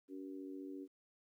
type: harmonic tone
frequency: 94.6 Hz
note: F#2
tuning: 39 cents sharp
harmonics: 3 / 4 / 5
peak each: -46 / -50 / -58 dBFS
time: 0.08-0.88 s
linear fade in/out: 50 ms
effects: 13-bit